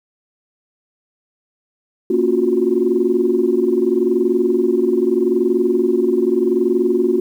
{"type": "chord", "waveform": "sine", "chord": "Gb major seventh", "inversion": "first", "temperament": "equal", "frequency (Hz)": [233.1, 277.2, 349.2, 370], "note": ["Bb3", "Db4", "F4", "Gb4"], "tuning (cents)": [0, 0, 0, 0], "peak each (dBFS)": [-21, -22, -17, -16], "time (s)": [2.1, 7.2], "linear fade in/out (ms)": 5, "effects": ["tanh soft clip ceiling -3 dBFS", "8-bit"]}